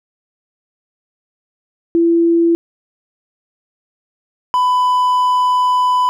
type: tone pair in turn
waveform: sine / triangle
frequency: 336.4 / 998.8 Hz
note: E4 / B5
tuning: +35 / +19 cents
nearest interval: octave + perfect fifth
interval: 1884 cents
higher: second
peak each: -9 dBFS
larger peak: neither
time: 1.95-2.55 / 4.54-6.09 s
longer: second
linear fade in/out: 0 ms
effects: none